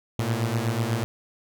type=beating tone pair; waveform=sawtooth; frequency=110 / 118.1 Hz; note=A2 / A#2; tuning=0 / +23 cents; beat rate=8.1 Hz; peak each=-23 / -22 dBFS; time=0.19-1.04 s; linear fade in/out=0 ms; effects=none